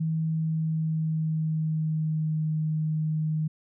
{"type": "tone with pitch glide", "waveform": "sine", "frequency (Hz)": [160, 155.89], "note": ["D#3", "D#3"], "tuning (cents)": [49, 4], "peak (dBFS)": -24, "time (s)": [0, 3.48], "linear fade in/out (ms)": 10, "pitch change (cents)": -45, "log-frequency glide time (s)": [0.25, 2.46], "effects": []}